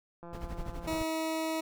click train, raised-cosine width 1 ms, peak -33 dBFS, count 130, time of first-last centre 0.23-0.984 s, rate 171 Hz
brown noise with tremolo, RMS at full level -37 dBFS, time 0.33-1.03 s, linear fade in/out 2 ms, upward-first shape sine, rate 12 Hz, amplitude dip 75%
20% pulse tone, 320.2 Hz, D#4, 50 cents sharp, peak -26 dBFS, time 0.87-1.61 s, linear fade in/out 10 ms
effects none

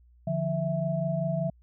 sine tone cluster, 147.9 / 173.1 / 658 Hz, D3 / F3 / E5, +13 / -15 / -3 cents, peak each -30 dBFS, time 0.27-1.5 s, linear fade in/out 5 ms, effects added 60 Hz sine -55 dBFS peak until 1.62 s

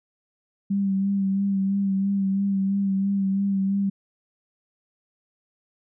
sine tone with vibrato, 196 Hz, G3, in tune, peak -20 dBFS, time 0.7-3.9 s, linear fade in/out 10 ms, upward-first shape sine, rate 3 Hz, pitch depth 29 cents each way, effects none

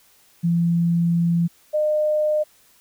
sine tone pair in turn, 170 / 608.1 Hz, F3 / D#5, -46 / -40 cents, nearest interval octave + minor seventh, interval 2206 cents, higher second, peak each -16 / -17 dBFS, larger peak first, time 0.43-1.48 / 1.73-2.44 s, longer first, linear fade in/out 20 ms, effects white hiss -56 dBFS RMS until 2.8 s

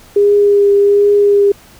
sine tone with vibrato, 405.8 Hz, G#4, 40 cents flat, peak -6 dBFS, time 0.16-1.52 s, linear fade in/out 5 ms, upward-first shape triangle, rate 1.3 Hz, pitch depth 17 cents each way, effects pink hiss -42 dBFS RMS until 1.79 s

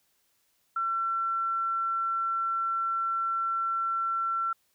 sine tone, 1350 Hz, E6, 41 cents sharp, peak -26 dBFS, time 0.76-4.53 s, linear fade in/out 5 ms, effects white hiss -71 dBFS RMS until 4.74 s

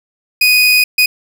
30% pulse tone bursts at uneven times, 2489 Hz, D#7, in tune, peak -5 dBFS, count 2, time 0.41-0.84 / 0.98-1.06 s, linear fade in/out 5 ms, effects none

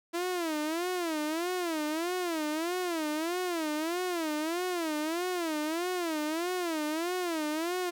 sawtooth tone with vibrato, 331.9 Hz, E4, 12 cents sharp, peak -26 dBFS, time 0.13-7.91 s, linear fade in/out 20 ms, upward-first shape sine, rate 1.6 Hz, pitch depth 170 cents each way, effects none

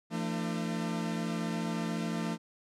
40% pulse tone cluster, 170.3 / 224.3 / 298.6 Hz, F3 / A3 / D4, -43 / +34 / +29 cents, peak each -34 / -34 / -39 dBFS, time 0.1-2.38 s, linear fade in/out 50 ms, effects low-pass 9000 Hz 12 dB/octave

